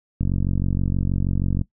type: click train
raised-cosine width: 5 ms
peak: -10 dBFS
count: 66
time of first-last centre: 0.21-1.614 s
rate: 46.3 Hz
effects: noise-tail reverb RT60 0.1 s tail -19 dB re dry